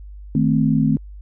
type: chord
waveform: sine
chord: A diminished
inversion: second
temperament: equal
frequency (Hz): 155.56 / 220 / 261.6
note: Eb3 / A3 / C4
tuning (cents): 0 / 0 / 0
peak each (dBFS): -18 / -18 / -19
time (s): 0.35-0.97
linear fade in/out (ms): 2
effects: added 50 Hz sine -34 dBFS peak until 1.21 s